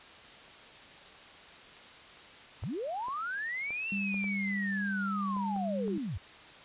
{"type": "linear two-way sweep", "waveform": "sine", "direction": "up then down", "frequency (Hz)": [67.4, 2737, 67.4], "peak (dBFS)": -33, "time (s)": [2.62, 6.18], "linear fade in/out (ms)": 10, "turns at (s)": 3.9}
{"type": "clicks", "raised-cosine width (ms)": 1, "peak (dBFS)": -33, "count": 8, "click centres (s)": [2.637, 3.084, 3.706, 4.143, 4.242, 5.366, 5.563, 5.88]}
{"type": "tone with vibrato", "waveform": "sine", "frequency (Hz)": 198.1, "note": "G3", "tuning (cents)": 18, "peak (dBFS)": -32, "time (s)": [3.92, 5.98], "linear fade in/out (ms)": 2, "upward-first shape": "sine", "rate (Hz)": 3.4, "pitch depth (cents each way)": 12}
{"effects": ["white hiss -51 dBFS RMS until 6.64 s", "resampled to 8000 Hz"]}